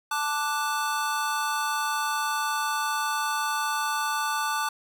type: chord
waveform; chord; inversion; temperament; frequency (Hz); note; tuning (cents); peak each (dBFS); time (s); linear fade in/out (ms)
square; D major; second; equal; 880 / 1174.7 / 1480; A5 / D6 / F#6; 0 / 0 / 0; -30 / -30 / -32; 0.11-4.69; 5
effects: none